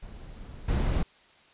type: noise with level steps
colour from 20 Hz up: brown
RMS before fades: -43 / -25 dBFS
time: 0.02-1.03 s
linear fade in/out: 5 ms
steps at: 0.68 s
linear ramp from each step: 5 ms
effects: white hiss -58 dBFS RMS until 1.53 s + resampled to 8000 Hz